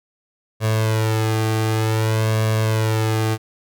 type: tone with flanger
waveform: sawtooth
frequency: 110 Hz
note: A2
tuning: in tune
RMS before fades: -19 dBFS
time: 0.6-3.38 s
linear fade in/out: 50 ms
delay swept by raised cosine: 1.8 to 2.54 ms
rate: 0.54 Hz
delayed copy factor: +0.9
effects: none